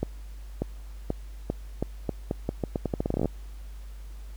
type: accelerating click train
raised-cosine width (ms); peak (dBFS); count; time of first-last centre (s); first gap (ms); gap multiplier
2; -13; 22; 0.03-3.257; 590; 0.82
effects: added 50 Hz sine -38 dBFS peak until 4.36 s + pink hiss -57 dBFS RMS until 4.36 s